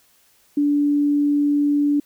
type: tone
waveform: sine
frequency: 290 Hz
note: D4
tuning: 22 cents flat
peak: -15 dBFS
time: 0.57-2 s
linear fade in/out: 5 ms
effects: white hiss -58 dBFS RMS until 2.05 s